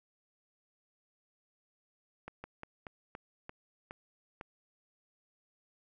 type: slowing click train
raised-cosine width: 0.5 ms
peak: -28 dBFS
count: 8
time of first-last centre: 2.28-4.411 s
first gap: 160 ms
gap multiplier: 1.21
effects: none